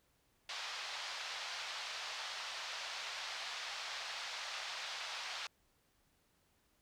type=band-pass noise; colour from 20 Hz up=white; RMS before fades=-44 dBFS; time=0.49-5.47 s; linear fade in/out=2 ms; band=650 to 4900 Hz; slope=24 dB/octave; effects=pink hiss -75 dBFS RMS until 6.81 s